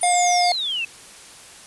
sine exponential sweep, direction down, 9590 to 2580 Hz, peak -22 dBFS, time 0.01-0.85 s, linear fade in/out 5 ms
square tone, 711 Hz, F5, 31 cents sharp, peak -17 dBFS, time 0.03-0.52 s, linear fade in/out 2 ms
effects white hiss -43 dBFS RMS until 1.66 s + resampled to 24000 Hz

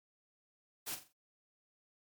white noise with echo, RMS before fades -40 dBFS, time 0.86-0.96 s, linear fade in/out 20 ms, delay 43 ms, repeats 4, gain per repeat -9 dB, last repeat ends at 1.132 s, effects MP3 96 kbps

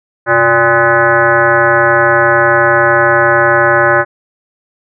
sine tone with frequency modulation, 1037 Hz, C6, 16 cents flat, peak -6 dBFS, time 0.26-4.05 s, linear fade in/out 50 ms, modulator 227 Hz, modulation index 3.1, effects none

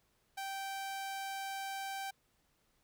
sawtooth tone, 780 Hz, G5, 9 cents flat, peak -35 dBFS, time 0.37-2.11 s, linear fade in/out 10 ms, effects pink hiss -75 dBFS RMS until 2.83 s

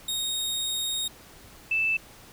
sawtooth / sine tone pair in turn, 3729 / 2640 Hz, A#7 / E7, 0 / +2 cents, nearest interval tritone, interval 598 cents, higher first, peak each -24 / -22 dBFS, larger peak second, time 0.08-1.08 / 1.71-1.97 s, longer first, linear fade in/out 5 ms, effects pink hiss -50 dBFS RMS until 2.32 s

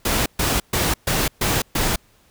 pink noise bursts, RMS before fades -20 dBFS, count 6, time 0.05-1.96 s, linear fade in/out 5 ms, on 210 ms, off 130 ms, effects pink hiss -57 dBFS RMS until 2.3 s

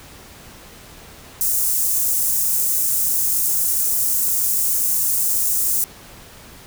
white high-pass noise, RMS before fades -19 dBFS, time 1.41-5.84 s, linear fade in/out 0 ms, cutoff 7000 Hz, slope 24 dB/octave, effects pink hiss -42 dBFS RMS until 6.66 s

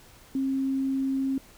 sine tone, 268.3 Hz, C4, 44 cents sharp, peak -24 dBFS, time 0.35-1.38 s, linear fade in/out 2 ms, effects pink hiss -53 dBFS RMS until 1.57 s

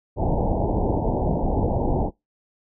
pink low-pass noise, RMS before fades -22 dBFS, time 0.16-2.11 s, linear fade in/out 50 ms, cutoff 910 Hz, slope 96 dB/octave, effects noise-tail reverb RT60 0.2 s tail -25 dB re dry

